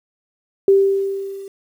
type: tone with level ramp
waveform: sine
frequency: 392 Hz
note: G4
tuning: in tune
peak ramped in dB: -7 to -31 dBFS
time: 0.68-1.48 s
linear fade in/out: 2 ms
effects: 8-bit